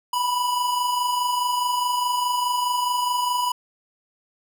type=tone pair together; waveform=square; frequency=963 / 987.8 Hz; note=B5 / B5; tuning=-44 / 0 cents; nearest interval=unison; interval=44 cents; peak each=-31 / -22 dBFS; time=0.13-3.52 s; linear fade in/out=5 ms; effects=none